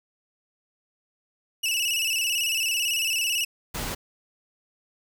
sawtooth tone with vibrato, 2763 Hz, F7, 19 cents flat, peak -20 dBFS, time 1.63-3.45 s, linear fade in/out 10 ms, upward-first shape square, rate 18 Hz, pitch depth 76 cents each way
pink noise, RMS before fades -31 dBFS, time 3.74-3.95 s, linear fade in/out 10 ms
effects none

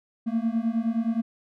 triangle beating tone pair, 223.5 / 233.1 Hz, A3 / A#3, +27 / 0 cents, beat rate 9.6 Hz, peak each -24 dBFS, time 0.26-1.22 s, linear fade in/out 20 ms, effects none

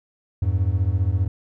triangle beating tone pair, 86.1 / 101.1 Hz, F2 / G#2, -24 / -46 cents, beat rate 15 Hz, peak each -19 dBFS, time 0.42-1.28 s, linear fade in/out 5 ms, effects none

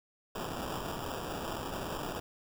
white noise with sample-and-hold, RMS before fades -38 dBFS, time 0.35-2.2 s, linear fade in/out 5 ms, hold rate 2100 Hz, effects none

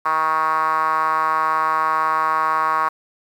5% pulse tone with band-pass filter, 158 Hz, D#3, 27 cents sharp, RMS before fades -19 dBFS, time 0.05-2.89 s, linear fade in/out 10 ms, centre 1100 Hz, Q 5.2, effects 8-bit

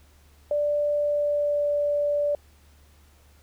sine tone with pitch glide, 587.3 to 583.2 Hz, D5 to D5, 0 to -12 cents, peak -21 dBFS, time 0.51-2.35 s, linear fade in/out 2 ms, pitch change -12 cents, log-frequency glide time 0.94-1.71 s, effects added 73 Hz sine -54 dBFS peak until 3.42 s + pink hiss -60 dBFS RMS until 3.42 s

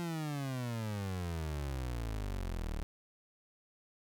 30% pulse exponential sweep, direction down, 174.61 to 36.4 Hz, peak -33 dBFS, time 0-2.83 s, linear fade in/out 0 ms, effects none

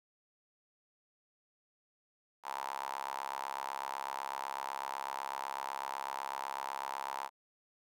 sawtooth tone with high-pass filter, 68 Hz, C#2, 33 cents flat, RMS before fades -40 dBFS, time 2.43-7.3 s, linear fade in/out 50 ms, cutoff 910 Hz, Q 6.1, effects none

